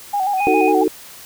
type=tone with vibrato; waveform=sine; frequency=784 Hz; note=G5; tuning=in tune; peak=-16 dBFS; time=0.13-0.84 s; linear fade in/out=10 ms; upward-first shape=square; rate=7.3 Hz; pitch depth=67 cents each way
type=click; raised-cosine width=0.2 ms; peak=-24 dBFS; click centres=0.233 s
type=tone; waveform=sine; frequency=2489 Hz; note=D#7; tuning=in tune; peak=-22 dBFS; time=0.37-0.73 s; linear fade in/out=50 ms
type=chord; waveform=sine; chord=D# diminished; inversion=none; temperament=just; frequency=311.1 / 373.4 / 448 Hz; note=D#4 / F#4 / A4; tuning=0 / +16 / +31 cents; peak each=-18 dBFS; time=0.47-0.88 s; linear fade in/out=0 ms
effects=white hiss -39 dBFS RMS until 1.25 s